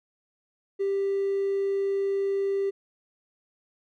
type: tone with hard clipping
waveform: triangle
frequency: 394.1 Hz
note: G4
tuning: 9 cents sharp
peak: -24 dBFS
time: 0.79-2.71 s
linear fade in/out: 20 ms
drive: 4 dB
effects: none